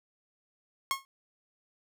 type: tone with exponential decay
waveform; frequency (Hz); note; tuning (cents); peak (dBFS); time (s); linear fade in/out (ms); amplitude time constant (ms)
sawtooth; 1085; C#6; -37; -20; 0.91-1.05; 0; 29
effects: none